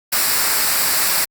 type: noise with comb filter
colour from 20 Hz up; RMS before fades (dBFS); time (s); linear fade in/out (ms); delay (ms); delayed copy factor
white; -17; 0.12-1.25; 10; 0.31; -0.55
effects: Opus 48 kbps